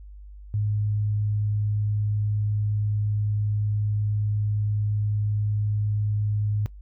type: tone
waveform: sine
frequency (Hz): 104.6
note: G#2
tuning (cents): +13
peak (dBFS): -22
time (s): 0.54-6.66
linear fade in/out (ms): 0
effects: noise-tail reverb RT60 0.1 s tail -19 dB re dry + added 50 Hz sine -40 dBFS peak until 6.81 s